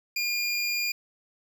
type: tone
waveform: 25% pulse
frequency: 2414 Hz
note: D7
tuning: 47 cents sharp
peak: -22 dBFS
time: 0.16-0.92 s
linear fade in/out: 5 ms
effects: none